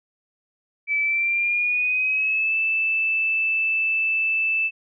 sine tone with pitch glide, 2309 to 2637 Hz, D7 to E7, -30 to 0 cents, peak -19 dBFS, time 0.87-4.71 s, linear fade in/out 50 ms, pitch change +230 cents, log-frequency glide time 1.01-2.55 s, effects none

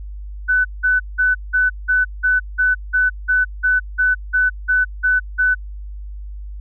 sine tone bursts, 1500 Hz, F#6, 23 cents sharp, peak -12 dBFS, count 15, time 0.48-5.55 s, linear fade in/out 20 ms, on 170 ms, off 180 ms, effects added 50 Hz sine -28 dBFS peak until 6.6 s

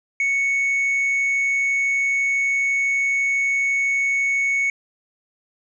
triangle tone, 2217 Hz, C#7, in tune, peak -16 dBFS, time 0.2-4.7 s, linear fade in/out 2 ms, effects resampled to 16000 Hz

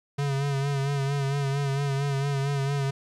square tone with vibrato, 139.4 Hz, C#3, 10 cents sharp, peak -25 dBFS, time 0.18-2.91 s, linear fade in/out 10 ms, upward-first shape sine, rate 4.4 Hz, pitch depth 44 cents each way, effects low-pass 8000 Hz 12 dB/octave + 11-bit

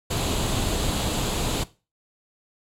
pink noise with comb filter, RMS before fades -25 dBFS, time 0.1-1.64 s, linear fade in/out 10 ms, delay 0.27 ms, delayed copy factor +0.5, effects noise-tail reverb RT60 0.3 s tail -17 dB re dry + low-pass 11000 Hz 12 dB/octave

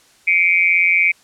sine tone with amplitude modulation, 2297 Hz, D7, 39 cents flat, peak -7 dBFS, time 0.27-1.12 s, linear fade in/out 10 ms, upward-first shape sine, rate 177 Hz, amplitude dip 100%, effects white hiss -52 dBFS RMS until 1.23 s + low-pass 9000 Hz 12 dB/octave

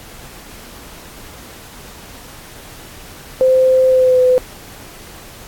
sine tone with pitch glide, 518 to 505.9 Hz, C5 to B4, -17 to +42 cents, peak -8 dBFS, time 3.41-4.38 s, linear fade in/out 0 ms, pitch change -41 cents, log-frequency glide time 3.89-4.2 s, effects pink hiss -37 dBFS RMS until 5.47 s + AAC 64 kbps

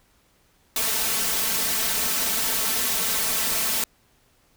white noise with comb filter, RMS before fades -24 dBFS, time 0.76-3.84 s, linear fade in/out 2 ms, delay 4.5 ms, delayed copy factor +0.9, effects pink hiss -62 dBFS RMS until 4.56 s

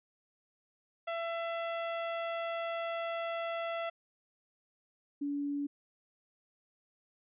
sawtooth / sine tone pair in turn, 670 / 286 Hz, E5 / D4, +28 / -46 cents, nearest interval octave + minor third, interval 1474 cents, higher first, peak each -30 / -32 dBFS, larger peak first, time 1.07-3.9 / 5.21-5.67 s, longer first, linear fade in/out 10 ms, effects resampled to 8000 Hz

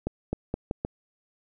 accelerating click train, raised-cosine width 2 ms, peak -14 dBFS, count 5, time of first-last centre 0.07-0.849 s, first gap 260 ms, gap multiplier 0.81, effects none

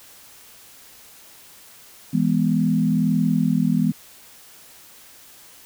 sine chord, E major, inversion none, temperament equal with one note detuned, 164.81 / 206.2 / 246.9 Hz, E3 / G#3 / B3, 0 / -12 / 0 cents, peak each -21 dBFS, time 2.13-3.92 s, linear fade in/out 10 ms, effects white hiss -47 dBFS RMS until 5.65 s

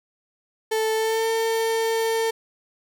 35% pulse tone with pitch glide, 440 to 451.1 Hz, A4 to A4, 0 to +43 cents, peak -19 dBFS, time 0.71-2.31 s, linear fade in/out 10 ms, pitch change +43 cents, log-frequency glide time 0.94-1.28 s, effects none

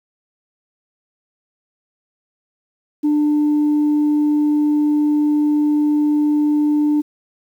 sine tone, 297.6 Hz, D4, 23 cents sharp, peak -11 dBFS, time 3.03-7.02 s, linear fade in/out 20 ms, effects tanh soft clip ceiling -11 dBFS + 8-bit

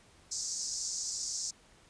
white band-pass noise, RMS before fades -37 dBFS, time 0.31-1.51 s, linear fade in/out 10 ms, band 5000 to 7400 Hz, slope 48 dB/octave, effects pink hiss -61 dBFS RMS until 1.89 s + resampled to 22050 Hz

